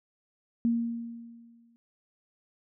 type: tone with exponential decay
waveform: sine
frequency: 233.1 Hz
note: A#3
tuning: in tune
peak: -21 dBFS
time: 0.65-1.76 s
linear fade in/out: 0 ms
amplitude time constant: 240 ms
effects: none